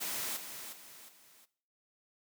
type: noise with echo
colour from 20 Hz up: white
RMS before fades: -37 dBFS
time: 0-0.38 s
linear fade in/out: 20 ms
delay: 360 ms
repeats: 3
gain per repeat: -8 dB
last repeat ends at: 1.46 s
effects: noise-tail reverb RT60 0.5 s tail -17 dB re dry + high-pass 150 Hz 12 dB/octave